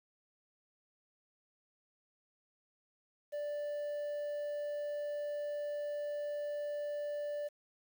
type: tone with quantisation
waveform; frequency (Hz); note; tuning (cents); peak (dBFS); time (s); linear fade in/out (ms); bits
triangle; 587.3; D5; 0; -34; 3.32-7.49; 20; 10
effects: none